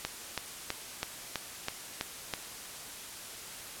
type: click train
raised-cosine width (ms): 0.2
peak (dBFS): -14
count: 8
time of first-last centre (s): 0.05-2.338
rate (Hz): 3.06
effects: white hiss -44 dBFS RMS until 3.8 s + low-pass 12000 Hz 12 dB/octave